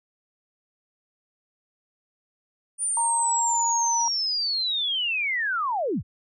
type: linear sweep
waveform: sine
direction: down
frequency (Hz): 9380 to 45.77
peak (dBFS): -23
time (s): 2.78-6.03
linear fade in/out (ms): 50
type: tone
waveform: sine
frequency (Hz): 932.3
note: A#5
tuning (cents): 0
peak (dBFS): -23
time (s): 2.97-4.08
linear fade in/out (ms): 2
effects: none